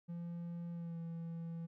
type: tone with pitch glide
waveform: triangle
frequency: 171.1 to 166.61 Hz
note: F3 to E3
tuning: -35 to +19 cents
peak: -39 dBFS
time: 0.08-1.67 s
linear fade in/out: 20 ms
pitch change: -46 cents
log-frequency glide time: 0.72-0.98 s
effects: none